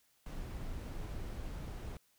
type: noise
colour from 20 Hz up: brown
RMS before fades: -42 dBFS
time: 0.26-1.97 s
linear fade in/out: 2 ms
effects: white hiss -72 dBFS RMS until 2.18 s